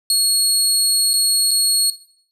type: tone with dropouts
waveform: 25% pulse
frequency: 4328 Hz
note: C#8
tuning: 42 cents flat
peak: -9 dBFS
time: 0.1-1.9 s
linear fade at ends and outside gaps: 1 ms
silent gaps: 1.133-1.138 / 1.509-1.513 s
effects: noise-tail reverb RT60 0.6 s tail -18 dB re dry